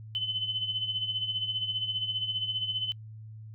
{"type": "tone with tremolo", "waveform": "sine", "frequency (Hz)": 3035, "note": "F#7", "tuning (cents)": 43, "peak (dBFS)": -26, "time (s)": [0.15, 2.92], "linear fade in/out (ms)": 0, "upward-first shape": "sine", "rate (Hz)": 15, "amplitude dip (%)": 65, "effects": ["noise-tail reverb RT60 0.1 s tail -26 dB re dry", "added 109 Hz sine -42 dBFS peak until 3.54 s"]}